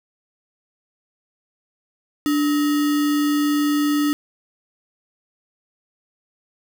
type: tone with sample-and-hold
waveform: sine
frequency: 293.7 Hz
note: D4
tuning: in tune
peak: -16 dBFS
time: 2.26-4.13 s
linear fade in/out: 0 ms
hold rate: 1575 Hz
effects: none